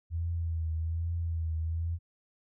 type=tone with vibrato; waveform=sine; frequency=82.41 Hz; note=E2; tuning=in tune; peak=-29 dBFS; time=0.1-1.99 s; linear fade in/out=50 ms; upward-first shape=triangle; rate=1.2 Hz; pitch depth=55 cents each way; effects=none